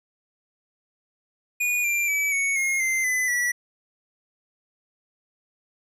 square tone with pitch steps, 2452 / 2373 / 2296 / 2221 / 2149 / 2080 / 2012 / 1947.3 Hz, D#7 / D7 / D7 / C#7 / C7 / C7 / B6 / B6, -26 / +17 / -40 / +3 / +46 / -11 / +32 / -25 cents, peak -22 dBFS, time 1.6-3.52 s, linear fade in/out 10 ms, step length 240 ms, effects resampled to 32000 Hz

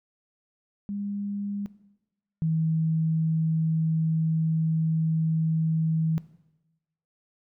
sine tone pair in turn, 202.1 / 160.41 Hz, G#3 / E3, -47 / -47 cents, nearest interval major third, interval 400 cents, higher first, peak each -29 / -22 dBFS, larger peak second, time 0.89-1.66 / 2.42-6.18 s, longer second, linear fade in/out 0 ms, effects noise-tail reverb RT60 1.0 s tail -17 dB re dry

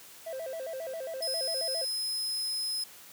triangle tone with vibrato, 587.3 Hz, D5, in tune, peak -33 dBFS, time 0.26-1.85 s, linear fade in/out 10 ms, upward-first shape square, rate 7.4 Hz, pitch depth 190 cents each way
sawtooth tone, 5100 Hz, D#8, 42 cents sharp, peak -28 dBFS, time 1.22-2.84 s, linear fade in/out 5 ms
effects white hiss -51 dBFS RMS until 3.12 s + high-pass 100 Hz 12 dB/octave

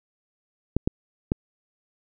clicks, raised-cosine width 3 ms, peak -8 dBFS, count 3, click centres 0.766 / 0.875 / 1.319 s, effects none

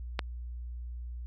click, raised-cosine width 0.3 ms, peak -13 dBFS, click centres 0.192 s, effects added 60 Hz sine -37 dBFS peak until 1.26 s

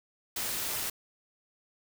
white noise with amplitude modulation, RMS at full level -31 dBFS, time 0.36-0.9 s, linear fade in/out 5 ms, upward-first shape sine, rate 276 Hz, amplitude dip 55%, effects none

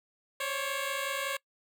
10% pulse tone pair together, 538 / 563.3 Hz, C5 / C#5, +48 / +28 cents, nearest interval minor second, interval 80 cents, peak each -26 dBFS, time 0.4-1.37 s, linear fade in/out 5 ms, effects noise-tail reverb RT60 0.1 s tail -23 dB re dry

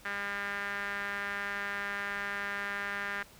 sawtooth tone with band-pass filter, 201.3 Hz, G3, 46 cents sharp, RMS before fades -36 dBFS, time 0.05-3.23 s, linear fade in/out 5 ms, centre 1700 Hz, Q 3.8, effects pink hiss -56 dBFS RMS until 3.39 s

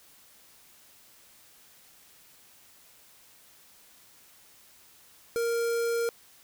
square tone with notch filter, 466.2 Hz, A#4, in tune, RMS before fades -28 dBFS, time 5.36-6.09 s, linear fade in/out 0 ms, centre 2900 Hz, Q 1.4, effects white hiss -57 dBFS RMS until 6.43 s

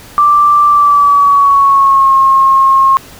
sine tone with pitch glide, 1174.7 to 1077.2 Hz, D6 to C#6, 0 to -50 cents, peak -4 dBFS, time 0.18-2.97 s, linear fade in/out 0 ms, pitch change -150 cents, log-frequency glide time 0.68-2.14 s, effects pink hiss -35 dBFS RMS until 3.19 s

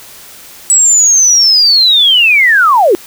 sine linear sweep, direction down, 7902 to 328.9 Hz, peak -4 dBFS, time 0.7-2.95 s, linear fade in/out 0 ms, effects white hiss -34 dBFS RMS until 3.06 s

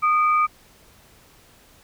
sine tone pair together, 1229.1 / 2318 Hz, D#6 / D7, -22 / -23 cents, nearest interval major seventh, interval 1099 cents, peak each -16 / -26 dBFS, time 0.02-0.47 s, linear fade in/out 20 ms, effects pink hiss -53 dBFS RMS until 1.83 s

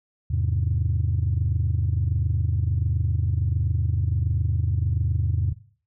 sine chord, E augmented, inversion none, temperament equal, 82.41 / 103.83 / 130.81 Hz, E2 / G#2 / B#2, 0 / 0 / 0 cents, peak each -23 / -24 / -26 dBFS, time 0.3-5.53 s, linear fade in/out 10 ms, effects noise-tail reverb RT60 0.5 s tail -19 dB re dry + tanh soft clip ceiling -14 dBFS

